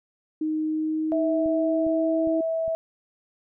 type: tone with pitch glide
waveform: sine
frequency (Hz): 311.1 to 322.1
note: D#4 to E4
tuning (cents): 0 to -40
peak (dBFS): -23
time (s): 0.41-2.41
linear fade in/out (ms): 5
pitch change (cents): +60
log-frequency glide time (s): 0.65-2.23
type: tone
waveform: sine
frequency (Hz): 652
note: E5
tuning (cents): -19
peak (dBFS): -23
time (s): 1.12-2.75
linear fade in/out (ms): 0
type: click train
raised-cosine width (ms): 5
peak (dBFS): -32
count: 4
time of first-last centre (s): 1.46-2.68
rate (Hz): 2.46
effects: none